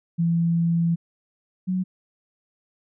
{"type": "tone pair in turn", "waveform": "sine", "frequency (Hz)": [168.2, 184.7], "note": ["E3", "F#3"], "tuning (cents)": [35, -3], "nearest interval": "major second", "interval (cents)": 162, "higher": "second", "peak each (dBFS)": [-18, -21], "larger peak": "first", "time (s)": [[0.18, 0.96], [1.67, 1.84]], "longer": "first", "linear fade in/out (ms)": 20, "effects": []}